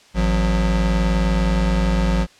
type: tone pair together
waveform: square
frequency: 53.54 / 180.1 Hz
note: A1 / F#3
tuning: -47 / -46 cents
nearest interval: octave + major sixth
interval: 2101 cents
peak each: -18 / -21 dBFS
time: 0.14-2.27 s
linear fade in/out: 50 ms
effects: white hiss -50 dBFS RMS until 2.39 s + low-pass 6000 Hz 12 dB/octave